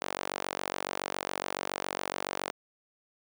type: tone with high-pass filter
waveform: sawtooth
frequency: 47.17 Hz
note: F#1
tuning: 34 cents sharp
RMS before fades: -36 dBFS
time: 0.01-2.51 s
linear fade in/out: 10 ms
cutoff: 580 Hz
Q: 0.98
effects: none